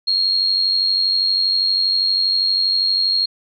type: tone with amplitude modulation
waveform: sine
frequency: 4265 Hz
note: C8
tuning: 32 cents sharp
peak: -12 dBFS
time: 0.07-3.26 s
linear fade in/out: 10 ms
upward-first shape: sine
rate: 92.5 Hz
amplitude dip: 55%
effects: none